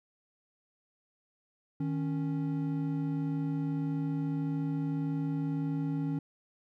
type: tone pair together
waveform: triangle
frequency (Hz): 155.69 / 277.4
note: D#3 / C#4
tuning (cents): +1 / +1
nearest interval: minor seventh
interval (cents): 1000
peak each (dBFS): -30 / -31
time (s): 1.8-6.19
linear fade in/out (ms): 5
effects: none